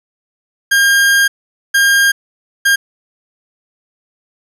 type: tone bursts at uneven times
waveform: 40% pulse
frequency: 1611 Hz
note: G6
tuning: 47 cents sharp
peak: -7 dBFS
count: 3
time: 0.71-1.28 / 1.74-2.12 / 2.65-2.76 s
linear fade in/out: 10 ms
effects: resampled to 32000 Hz + 7-bit